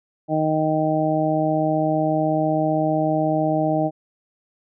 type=harmonic tone; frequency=155.8 Hz; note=D#3; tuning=3 cents sharp; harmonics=1 / 2 / 3 / 4 / 5; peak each=-25 / -22 / -32 / -22 / -25 dBFS; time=0.28-3.91 s; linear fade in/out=50 ms; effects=none